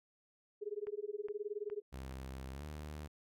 sine tone with tremolo, 415.3 Hz, G#4, in tune, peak -35 dBFS, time 0.61-1.82 s, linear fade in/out 20 ms, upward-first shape sine, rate 19 Hz, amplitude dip 100%
click train, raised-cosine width 0.5 ms, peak -39 dBFS, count 4, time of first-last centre 0.87-2.115 s, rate 2.41 Hz
sawtooth tone with pitch glide, 65.9 to 75.26 Hz, C2 to D2, +13 to +43 cents, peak -40 dBFS, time 1.92-3.08 s, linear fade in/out 20 ms, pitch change +230 cents, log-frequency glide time 2.53-2.64 s
effects none

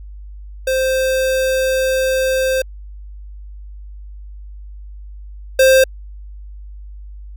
square tone pair in turn, 523.3 / 526.3 Hz, C5 / C5, 0 / +10 cents, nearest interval unison, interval 10 cents, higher second, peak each -15 / -8 dBFS, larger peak second, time 0.67-2.62 / 5.59-5.84 s, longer first, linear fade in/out 5 ms, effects added 50 Hz sine -31 dBFS peak until 7.36 s

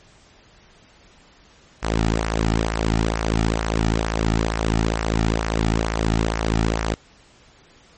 sawtooth tone with flanger, 55 Hz, A1, in tune, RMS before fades -21 dBFS, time 1.82-6.95 s, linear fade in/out 20 ms, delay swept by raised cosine 0.25 to 1.95 ms, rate 2.2 Hz, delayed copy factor -0.6, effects pink hiss -52 dBFS RMS until 7.97 s + MP3 32 kbps

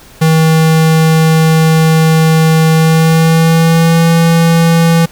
square tone with pitch glide, 160 to 166.12 Hz, D#3 to E3, +49 to +14 cents, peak -6 dBFS, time 0.21-5.06 s, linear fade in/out 10 ms, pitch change +65 cents, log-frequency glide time 2.73-4.1 s, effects pink hiss -38 dBFS RMS until 5.11 s

